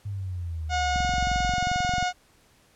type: exponential sweep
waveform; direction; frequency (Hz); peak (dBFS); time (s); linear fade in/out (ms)
sine; down; 103.1 to 53; -29; 0.05-1.53; 10
type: harmonic tone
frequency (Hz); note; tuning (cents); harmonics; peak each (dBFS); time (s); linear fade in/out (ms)
724; F#5; -38; 1 / 2 / 3 / 4 / 5 / 6 / 7 / 8 / 9 / 10; -25 / -31 / -35 / -37 / -39 / -41 / -42 / -43 / -44 / -45; 0.69-2.13; 50
type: click train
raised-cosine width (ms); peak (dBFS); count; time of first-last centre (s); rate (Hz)
5; -20; 25; 0.96-2.027; 22.5
effects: pink hiss -60 dBFS RMS until 2.75 s + low-pass 12000 Hz 12 dB/octave